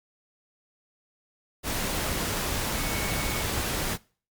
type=tone in noise; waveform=sine; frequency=2217 Hz; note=C#7; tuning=in tune; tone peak=-37 dBFS; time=2.75-3.45 s; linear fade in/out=50 ms; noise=pink; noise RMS=-29 dBFS; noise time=1.63-3.98 s; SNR=-11 dB; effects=noise-tail reverb RT60 0.4 s tail -22 dB re dry + Opus 48 kbps